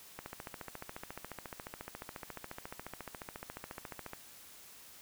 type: click train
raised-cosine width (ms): 0.5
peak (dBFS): -27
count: 57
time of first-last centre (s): 0.19-4.134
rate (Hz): 14.2
effects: white hiss -55 dBFS RMS until 5.01 s